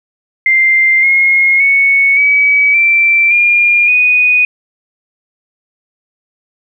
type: tone with pitch steps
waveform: sine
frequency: 2093 / 2153 / 2215 / 2278 / 2344 / 2411 / 2480 Hz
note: C7 / C7 / C#7 / C#7 / D7 / D7 / D#7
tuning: 0 / +49 / -2 / +47 / -4 / +45 / -6 cents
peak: -6 dBFS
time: 0.46-4.45 s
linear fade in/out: 2 ms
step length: 570 ms
effects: 8-bit